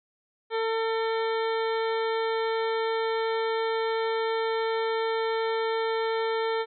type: harmonic tone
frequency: 449.3 Hz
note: A4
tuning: 36 cents sharp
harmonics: 1 / 2 / 3 / 4 / 5 / 7 / 8 / 9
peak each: -26 / -32 / -36 / -38 / -40 / -43 / -44 / -45 dBFS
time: 0.5-6.66 s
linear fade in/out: 50 ms
effects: none